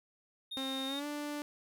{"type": "tone", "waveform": "triangle", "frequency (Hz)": 3690, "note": "A#7", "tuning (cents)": -18, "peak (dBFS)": -37, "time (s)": [0.51, 1], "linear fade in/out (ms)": 10}
{"type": "tone with pitch glide", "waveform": "sawtooth", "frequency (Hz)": [266.4, 293.9], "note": ["C4", "D4"], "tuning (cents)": [31, 1], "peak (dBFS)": -33, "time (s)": [0.57, 1.42], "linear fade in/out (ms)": 0, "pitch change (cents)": 170, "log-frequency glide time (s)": [0.86, 1.06]}
{"effects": []}